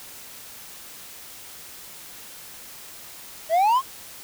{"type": "exponential sweep", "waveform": "triangle", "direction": "up", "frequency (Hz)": [622.3, 1108.7], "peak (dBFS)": -14, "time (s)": [3.49, 3.82], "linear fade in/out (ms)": 50, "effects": ["white hiss -42 dBFS RMS until 4.23 s"]}